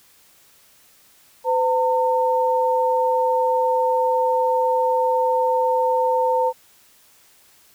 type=tone pair together; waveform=sine; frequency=508.7 / 907 Hz; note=C5 / A#5; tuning=-49 / -48 cents; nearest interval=minor seventh; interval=1001 cents; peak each=-19 dBFS; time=1.44-6.53 s; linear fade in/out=50 ms; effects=white hiss -54 dBFS RMS until 7.74 s